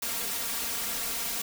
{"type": "noise with comb filter", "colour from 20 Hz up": "white", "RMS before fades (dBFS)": -32, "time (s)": [0.02, 1.42], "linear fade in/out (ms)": 5, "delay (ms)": 4.3, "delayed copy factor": 1, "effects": []}